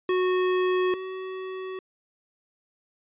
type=tone pair in turn; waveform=square; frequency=367.4 / 375.8 Hz; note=F#4 / F#4; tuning=-12 / +27 cents; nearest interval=unison; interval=39 cents; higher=second; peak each=-22 / -33 dBFS; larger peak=first; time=0.09-0.94 / 0.94-1.79 s; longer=neither; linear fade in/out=2 ms; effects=resampled to 8000 Hz